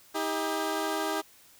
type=tone pair together; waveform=15% pulse; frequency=317.5 / 400 Hz; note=D#4 / G4; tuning=+35 / +35 cents; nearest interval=major third; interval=400 cents; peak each=-25 dBFS; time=0.14-1.22 s; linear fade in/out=20 ms; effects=white hiss -57 dBFS RMS until 1.59 s